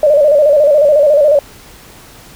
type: tone with vibrato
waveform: sine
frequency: 587.3 Hz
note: D5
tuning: in tune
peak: -5 dBFS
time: 0.03-1.39 s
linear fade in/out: 2 ms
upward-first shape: square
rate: 14 Hz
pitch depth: 68 cents each way
effects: pink hiss -38 dBFS RMS until 2.35 s